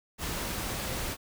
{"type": "tone in noise", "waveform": "sine", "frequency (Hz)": 520, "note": "C5", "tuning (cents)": -11, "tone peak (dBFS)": -44, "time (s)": [0.83, 1.03], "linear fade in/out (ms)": 50, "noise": "pink", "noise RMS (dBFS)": -34, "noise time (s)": [0.18, 1.17], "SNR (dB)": -13, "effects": []}